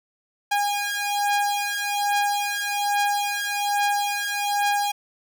sawtooth beating tone pair, 816 / 817.2 Hz, G#5 / G#5, -31 / -28 cents, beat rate 1.2 Hz, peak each -21 dBFS, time 0.51-4.92 s, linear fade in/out 10 ms, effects none

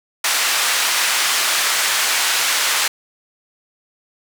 pink band-pass noise, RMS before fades -18 dBFS, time 0.24-2.88 s, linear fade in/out 5 ms, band 1300 to 11000 Hz, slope 12 dB/octave, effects none

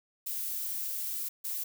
violet noise bursts at uneven times, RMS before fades -35 dBFS, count 2, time 0.26-1.29 / 1.44-1.64 s, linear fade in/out 10 ms, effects none

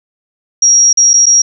sine tone with dropouts, 5660 Hz, F8, 22 cents sharp, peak -4 dBFS, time 0.62-1.42 s, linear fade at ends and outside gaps 5 ms, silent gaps 0.93-0.972 / 1.134-1.138 / 1.258-1.265 s, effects none

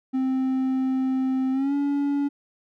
triangle tone with pitch glide, 261.8 to 283.9 Hz, C4 to C#4, +1 to +41 cents, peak -19 dBFS, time 0.13-2.29 s, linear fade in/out 20 ms, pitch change +140 cents, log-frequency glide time 1.52-1.74 s, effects none

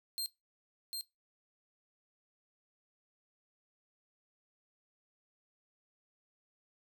sawtooth tone with echo, 4186 Hz, C8, in tune, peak -32 dBFS, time 0.18-0.26 s, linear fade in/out 0 ms, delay 750 ms, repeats 1, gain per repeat -3 dB, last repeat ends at 1.01 s, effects noise-tail reverb RT60 0.2 s tail -19 dB re dry

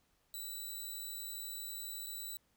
5% pulse tone with dropouts, 3951 Hz, B7, in tune, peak -34 dBFS, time 0.34-2.37 s, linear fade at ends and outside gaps 1 ms, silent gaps 2.063-2.068 s, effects pink hiss -75 dBFS RMS until 2.56 s

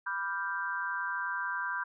sine chord, G dominant seventh, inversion first, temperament equal, 987.8 / 1174.7 / 1396.9 / 1568 Hz, B5 / D6 / F6 / G6, 0 / 0 / 0 / 0 cents, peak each -37 / -40 / -40 / -34 dBFS, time 0.06-1.84 s, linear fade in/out 10 ms, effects none

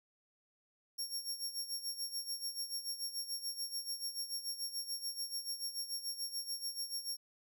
25% pulse tone with tremolo, 5530 Hz, F8, 18 cents flat, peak -31 dBFS, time 0.98-7.17 s, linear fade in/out 10 ms, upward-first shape sine, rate 6.9 Hz, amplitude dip 75%, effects none

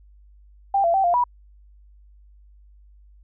sine tone with pitch steps, 790 / 679 / 774 / 698 / 976 Hz, G5 / F5 / G5 / F5 / B5, +13 / -49 / -22 / -1 / -21 cents, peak -16 dBFS, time 0.74-1.24 s, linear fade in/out 5 ms, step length 100 ms, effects added 50 Hz sine -48 dBFS peak until 3.23 s

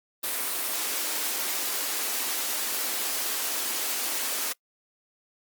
white high-pass noise, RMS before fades -29 dBFS, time 0.23-4.53 s, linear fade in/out 10 ms, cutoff 240 Hz, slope 48 dB/octave, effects noise-tail reverb RT60 0.1 s tail -24 dB re dry + Opus 32 kbps

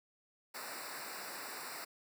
pink noise with comb filter, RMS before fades -45 dBFS, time 0.54-1.85 s, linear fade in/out 10 ms, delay 0.31 ms, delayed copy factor -1, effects high-pass 200 Hz 12 dB/octave

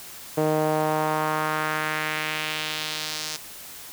sawtooth tone with band-pass filter sweep, 154.7 Hz, D#3, 10 cents flat, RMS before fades -26 dBFS, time 0.37-3.37 s, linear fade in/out 10 ms, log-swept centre 510 to 5700 Hz, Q 1.6, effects white hiss -41 dBFS RMS until 3.92 s

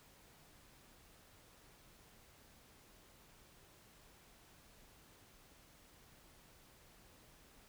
silence, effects pink hiss -64 dBFS RMS until 7.68 s

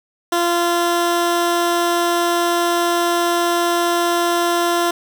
15% pulse tone, 344.9 Hz, F4, 22 cents flat, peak -9 dBFS, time 0.32-4.91 s, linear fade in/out 5 ms, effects none

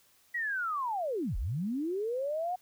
sine linear two-way sweep, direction down then up, 1952 to 33.33 to 742 Hz, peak -30 dBFS, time 0.34-2.56 s, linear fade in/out 10 ms, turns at 1.37 s, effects white hiss -65 dBFS RMS until 2.61 s

